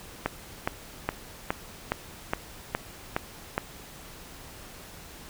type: click train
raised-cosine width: 0.5 ms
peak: -10 dBFS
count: 9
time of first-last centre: 0.26-3.58 s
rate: 2.41 Hz
effects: pink hiss -46 dBFS RMS until 5.29 s